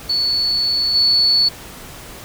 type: tone with level steps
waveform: sine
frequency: 4435 Hz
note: C#8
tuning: in tune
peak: -15 / -11 dBFS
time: 0.09-1.49 s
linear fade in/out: 10 ms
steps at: 0.94 s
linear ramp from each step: 20 ms
effects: pink hiss -36 dBFS RMS until 2.24 s